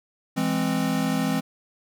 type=chord; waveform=square; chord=E augmented; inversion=none; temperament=equal with one note detuned; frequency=167.21 / 207.7 / 261.6 Hz; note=E3 / G#3 / B#3; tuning=+25 / 0 / 0 cents; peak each=-28 / -28 / -26 dBFS; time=0.36-1.41 s; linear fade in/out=20 ms; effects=none